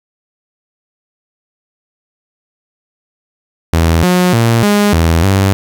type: tone with pitch steps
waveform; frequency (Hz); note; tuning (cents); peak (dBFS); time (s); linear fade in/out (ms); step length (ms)
sawtooth; 82.4 / 180.3 / 115.7 / 205.8 / 82.5 / 97.2; E2 / F#3 / A#2 / G#3 / E2 / G2; 0 / -45 / -13 / -16 / +2 / -14; -4; 3.73-5.53; 0; 300
effects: 7-bit